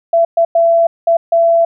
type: tone bursts at uneven times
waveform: sine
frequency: 671 Hz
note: E5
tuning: 31 cents sharp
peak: -7 dBFS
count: 5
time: 0.13-0.25 / 0.37-0.45 / 0.55-0.87 / 1.07-1.17 / 1.32-1.65 s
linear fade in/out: 5 ms
effects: none